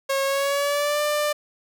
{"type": "tone with pitch glide", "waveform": "sawtooth", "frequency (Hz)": [545, 594.3], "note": ["C#5", "D5"], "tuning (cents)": [-29, 20], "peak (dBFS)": -17, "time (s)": [0.09, 1.33], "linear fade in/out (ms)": 10, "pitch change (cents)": 149, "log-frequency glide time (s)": [0.24, 1.01], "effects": []}